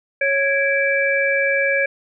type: tone cluster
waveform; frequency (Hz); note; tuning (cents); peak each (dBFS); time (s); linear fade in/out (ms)
sine; 552 / 1657 / 2325; C#5 / G#6 / D7; -7 / -4 / -18; -20; 0.21-1.86; 5
effects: none